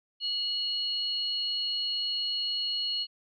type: tone pair together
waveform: sine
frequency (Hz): 2924 / 4307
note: F#7 / C8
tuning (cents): -21 / +49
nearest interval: perfect fifth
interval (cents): 670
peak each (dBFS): -32 / -30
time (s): 0.2-3.07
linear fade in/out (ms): 50
effects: none